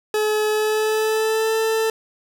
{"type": "tone with pitch glide", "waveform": "40% pulse", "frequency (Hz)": [426.9, 444], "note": ["G#4", "A4"], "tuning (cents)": [48, 16], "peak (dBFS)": -17, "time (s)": [0.14, 1.9], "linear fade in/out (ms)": 2, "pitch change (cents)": 68, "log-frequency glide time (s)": [0.49, 1.55], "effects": []}